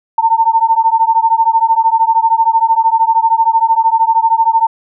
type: beating tone pair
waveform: sine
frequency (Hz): 897 / 910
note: A5 / A#5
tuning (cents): +33 / -42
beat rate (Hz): 13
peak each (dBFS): -11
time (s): 0.18-4.67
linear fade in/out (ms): 5
effects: none